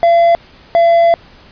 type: tone pair in turn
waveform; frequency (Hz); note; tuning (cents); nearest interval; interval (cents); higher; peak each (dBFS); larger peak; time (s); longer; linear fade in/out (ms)
triangle; 680 / 676.9; F5 / E5; -46 / +46; unison; 8; first; -4; neither; 0.03-0.35 / 0.75-1.14; second; 0
effects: pink hiss -42 dBFS RMS until 1.51 s + resampled to 11025 Hz